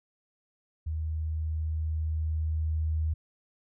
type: tone with level ramp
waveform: sine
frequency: 78.7 Hz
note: D#2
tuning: 20 cents sharp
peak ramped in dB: -29 to -25 dBFS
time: 0.86-3.14 s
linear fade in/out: 10 ms
effects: none